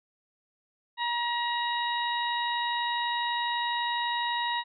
harmonic tone, 952 Hz, A#5, 36 cents sharp, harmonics 1 / 2 / 3 / 4, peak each -29 / -33 / -39 / -34 dBFS, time 0.97-4.64 s, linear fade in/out 50 ms, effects none

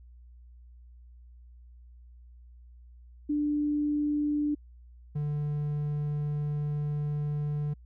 sine / triangle tone pair in turn, 295.3 / 147.65 Hz, D4 / D3, +10 / +10 cents, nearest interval octave, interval 1200 cents, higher first, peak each -25 / -26 dBFS, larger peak first, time 3.29-4.55 / 5.15-7.74 s, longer second, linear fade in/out 10 ms, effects added 60 Hz sine -49 dBFS peak until 7.85 s

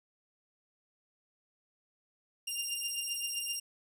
15% pulse beating tone pair, 2794 / 2801.7 Hz, F7 / F7, 0 / +5 cents, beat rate 7.7 Hz, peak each -30 dBFS, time 2.47-3.6 s, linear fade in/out 10 ms, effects none

